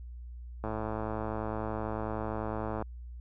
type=click train; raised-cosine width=1 ms; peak=-21 dBFS; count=239; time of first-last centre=0.64-2.823 s; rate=109 Hz; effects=added 60 Hz sine -41 dBFS peak until 3.2 s